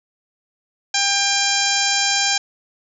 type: harmonic tone with a mistuned harmonic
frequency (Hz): 798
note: G5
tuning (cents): +31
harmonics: 1 / 2 / 3 / 4 / 5 / 6 / 7 / 8 / 9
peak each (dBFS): -25 / -25 / -25 / -25 / -25 / -25 / -25 / -25 / -25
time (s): 0.94-2.38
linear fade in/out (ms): 5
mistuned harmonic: 7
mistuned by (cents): -41
effects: none